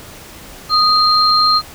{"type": "tone pair together", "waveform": "sine", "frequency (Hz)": [1244.5, 4188], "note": ["D#6", "C8"], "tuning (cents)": [0, 1], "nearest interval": "octave + major sixth", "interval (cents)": 2101, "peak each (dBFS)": -12, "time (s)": [0.69, 1.62], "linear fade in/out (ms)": 50, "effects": ["pink hiss -36 dBFS RMS until 1.74 s"]}